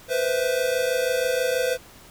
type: tone cluster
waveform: square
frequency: 488.8 / 515 / 658 Hz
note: B4 / C5 / E5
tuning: -18 / -28 / -3 cents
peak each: -27 / -24 / -31 dBFS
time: 0.08-1.78 s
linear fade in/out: 50 ms
effects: pink hiss -48 dBFS RMS until 2.1 s